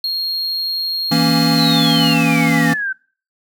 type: tone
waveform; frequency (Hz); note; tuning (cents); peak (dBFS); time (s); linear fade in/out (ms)
triangle; 4257; C8; +29; -16; 0.04-2.14; 2
type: chord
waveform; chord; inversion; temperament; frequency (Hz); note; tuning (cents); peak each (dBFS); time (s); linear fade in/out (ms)
square; A# diminished; second; equal; 164.81 / 233.1 / 277.2; E3 / A#3 / C#4; 0 / 0 / 0; -18 / -18 / -18; 1.11-2.74; 10
type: exponential sweep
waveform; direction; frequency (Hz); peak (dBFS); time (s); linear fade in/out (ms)
sine; down; 4186 to 1520; -18; 1.57-2.93; 10
effects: noise-tail reverb RT60 0.4 s tail -24 dB re dry